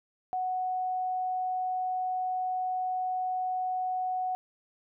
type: tone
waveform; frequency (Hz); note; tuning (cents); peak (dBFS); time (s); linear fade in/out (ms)
sine; 740; F#5; 0; -28; 0.33-4.35; 0
effects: none